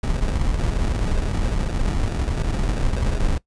brown noise with sample-and-hold, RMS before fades -21 dBFS, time 0.03-3.38 s, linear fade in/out 5 ms, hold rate 1050 Hz, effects noise-tail reverb RT60 0.1 s tail -20 dB re dry + resampled to 22050 Hz

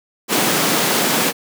pink high-pass noise, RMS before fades -17 dBFS, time 0.28-1.33 s, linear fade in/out 50 ms, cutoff 180 Hz, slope 24 dB/octave, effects none

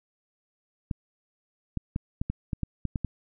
clicks, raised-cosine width 5 ms, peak -16 dBFS, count 10, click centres 0.912 / 1.773 / 1.961 / 2.215 / 2.3 / 2.532 / 2.633 / 2.853 / 2.958 / 3.047 s, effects none

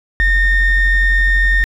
triangle ring-modulated tone, 894 Hz, A5, 27 cents sharp, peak -4 dBFS, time 0.2-1.64 s, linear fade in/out 0 ms, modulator 939 Hz, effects tanh soft clip ceiling -2 dBFS

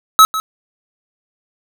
square tone with echo, 1290 Hz, E6, 38 cents flat, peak -4 dBFS, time 0.19-0.25 s, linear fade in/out 0 ms, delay 150 ms, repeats 1, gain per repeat -14 dB, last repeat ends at 0.4 s, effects none

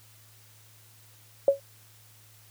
sine tone with exponential decay, 554.4 Hz, C#5, in tune, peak -12 dBFS, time 1.48-1.6 s, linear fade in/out 2 ms, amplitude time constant 26 ms, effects added 108 Hz sine -57 dBFS peak until 2.5 s + white hiss -57 dBFS RMS until 2.5 s

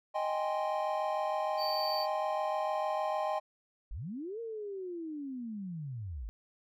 triangle chord, Ab major seventh, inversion second, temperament equal, 622.3 / 784 / 830.6 / 1046.5 Hz, Eb5 / G5 / Ab5 / C6, 0 / 0 / 0 / 0 cents, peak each -32 / -34 / -36 / -36 dBFS, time 0.14-3.4 s, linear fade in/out 20 ms
triangle tone, 4573 Hz, D8, 47 cents flat, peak -34 dBFS, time 1.57-2.07 s, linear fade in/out 50 ms
sine linear two-way sweep, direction up then down, 31 to 467.7 to 46.11 Hz, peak -37 dBFS, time 3.91-6.29 s, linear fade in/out 0 ms, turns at 4.4 s
effects none

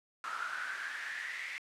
brown noise with high-pass filter sweep, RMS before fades -40 dBFS, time 0.24-1.58 s, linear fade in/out 0 ms, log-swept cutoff 1300 to 2100 Hz, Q 8.5, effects low-pass 9000 Hz 12 dB/octave

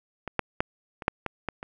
clicks, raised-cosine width 0.5 ms, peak -18 / -8 / -8 / -22 / -6 / -14 / -14 / -22 dBFS, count 8, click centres 0.277 / 0.393 / 0.605 / 1.022 / 1.081 / 1.263 / 1.487 / 1.629 s, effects none

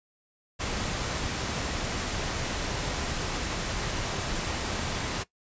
pink noise, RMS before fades -31 dBFS, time 0.59-5.24 s, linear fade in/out 20 ms, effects noise-tail reverb RT60 0.1 s tail -17 dB re dry + resampled to 16000 Hz

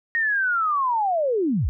sine linear sweep, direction down, 1872 to 43.8 Hz, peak -19 dBFS, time 0.15-1.69 s, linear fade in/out 0 ms, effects none

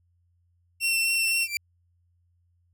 sawtooth tone with vibrato, 2707 Hz, E7, 45 cents sharp, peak -19 dBFS, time 0.8-1.48 s, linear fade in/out 50 ms, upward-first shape triangle, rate 3.9 Hz, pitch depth 13 cents each way
sawtooth tone with exponential growth, 2351 Hz, D7, 1 cent sharp, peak -19 dBFS, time 1.35-1.57 s, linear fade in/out 1 ms, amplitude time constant 46 ms
effects added 87 Hz sine -64 dBFS peak until 2.73 s

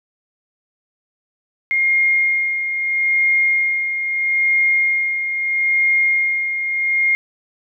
sine tone with tremolo, 2131 Hz, C7, 31 cents sharp, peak -12 dBFS, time 1.71-7.15 s, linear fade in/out 0 ms, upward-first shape sine, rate 0.77 Hz, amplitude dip 55%, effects none

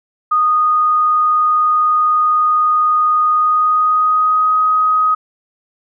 sine tone with pitch glide, 1236 to 1256.9 Hz, D#6 to D#6, -12 to +17 cents, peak -10 dBFS, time 0.31-5.15 s, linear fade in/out 10 ms, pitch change +29 cents, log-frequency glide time 3.27-4.56 s, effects none

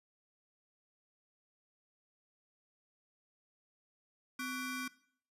25% pulse ring-modulated tone, 871 Hz, A5, 18 cents flat, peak -31 dBFS, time 4.39-4.88 s, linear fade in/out 5 ms, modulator 614 Hz, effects noise-tail reverb RT60 0.6 s tail -20 dB re dry + resampled to 32000 Hz

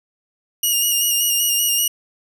10% pulse tone with vibrato, 2859 Hz, F7, 40 cents sharp, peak -8 dBFS, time 0.63-1.88 s, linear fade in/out 5 ms, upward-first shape square, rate 5.2 Hz, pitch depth 27 cents each way, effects none

